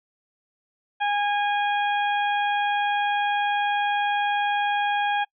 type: harmonic tone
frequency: 820 Hz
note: G#5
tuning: 22 cents flat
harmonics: 1 / 2 / 3 / 4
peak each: -22 / -28 / -32 / -34 dBFS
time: 1-5.25 s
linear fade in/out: 20 ms
effects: noise-tail reverb RT60 0.1 s tail -26 dB re dry